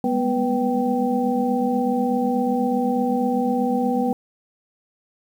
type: tone cluster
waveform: sine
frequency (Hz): 201.2 / 209.3 / 245.9 / 491.6 / 777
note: G3 / G#3 / B3 / B4 / G5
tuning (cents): +45 / +14 / -7 / -8 / -16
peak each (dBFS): -30 / -29 / -21 / -25 / -25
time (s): 0.04-4.13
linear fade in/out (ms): 2
effects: 8-bit